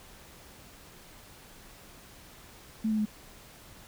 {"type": "tone with pitch steps", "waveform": "sine", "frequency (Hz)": [219.8, 216, 212.3], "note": ["A3", "A3", "G#3"], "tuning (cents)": [-2, -32, 38], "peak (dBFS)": -25, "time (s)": [2.84, 3.056], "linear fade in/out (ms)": 10, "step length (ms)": 72, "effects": ["pink hiss -52 dBFS RMS until 3.87 s"]}